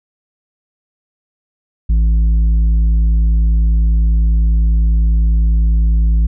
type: tone with tanh clipping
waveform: sine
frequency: 55 Hz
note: A1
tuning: in tune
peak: -10 dBFS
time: 1.89-6.27 s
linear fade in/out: 10 ms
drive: 6 dB
effects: none